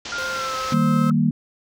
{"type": "low-pass noise", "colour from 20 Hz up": "white", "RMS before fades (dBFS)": -33, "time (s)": [0.05, 0.74], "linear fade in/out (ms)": 5, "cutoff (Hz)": 6300, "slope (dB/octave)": 48}
{"type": "tone with pitch glide", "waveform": "sine", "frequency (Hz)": [1404, 1294.9], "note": ["F6", "E6"], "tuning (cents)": [9, -31], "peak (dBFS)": -25, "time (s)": [0.12, 1.11], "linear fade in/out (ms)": 2, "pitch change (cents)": -140, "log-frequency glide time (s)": [0.3, 0.56]}
{"type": "tone", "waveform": "sawtooth", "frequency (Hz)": 523.3, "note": "C5", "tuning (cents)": 0, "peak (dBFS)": -27, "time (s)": [0.18, 1.1], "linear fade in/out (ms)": 2}
{"type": "chord", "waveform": "sine", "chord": "Eb major", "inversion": "none", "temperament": "equal", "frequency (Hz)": [155.56, 196, 233.1], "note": ["Eb3", "G3", "Bb3"], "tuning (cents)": [0, 0, 0], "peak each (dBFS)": [-20, -21, -19], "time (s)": [0.72, 1.31], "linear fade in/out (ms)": 5}
{"effects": []}